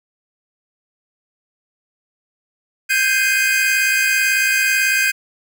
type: chord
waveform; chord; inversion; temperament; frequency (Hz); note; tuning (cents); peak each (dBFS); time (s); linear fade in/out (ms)
45% pulse; Ab major seventh; third; equal with one note detuned; 1568 / 1626.1 / 2093 / 2489; G6 / Ab6 / C7 / Eb7; 0 / -37 / 0 / 0; -18 / -24 / -24 / -18; 2.89-5.12; 20
effects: none